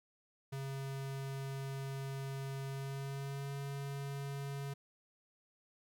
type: tone with pitch glide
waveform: square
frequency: 136.1 to 139.52 Hz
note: C#3 to C#3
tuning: -31 to +12 cents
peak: -40 dBFS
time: 0.52-4.74 s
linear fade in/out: 10 ms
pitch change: +43 cents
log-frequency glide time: 2.69-3.52 s
effects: 13-bit